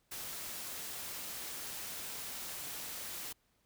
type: noise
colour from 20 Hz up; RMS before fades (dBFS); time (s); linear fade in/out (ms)
white; -43; 0.11-3.33; 10
effects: pink hiss -75 dBFS RMS until 3.65 s